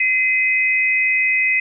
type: tone pair together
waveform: sine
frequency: 2047 / 2525 Hz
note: C7 / D#7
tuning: -38 / +25 cents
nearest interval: major third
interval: 363 cents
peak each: -17 dBFS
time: 0-1.6 s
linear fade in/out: 5 ms
effects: none